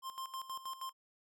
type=tone with tremolo; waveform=square; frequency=1053 Hz; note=C6; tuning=11 cents sharp; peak=-40 dBFS; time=0.02-0.93 s; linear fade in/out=50 ms; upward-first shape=square; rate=6.3 Hz; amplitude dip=75%; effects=none